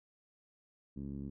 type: tone with low-pass filter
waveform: 10% pulse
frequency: 69.3 Hz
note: C#2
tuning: in tune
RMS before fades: -42 dBFS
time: 0.96-1.3 s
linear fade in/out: 10 ms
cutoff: 240 Hz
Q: 2
effects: none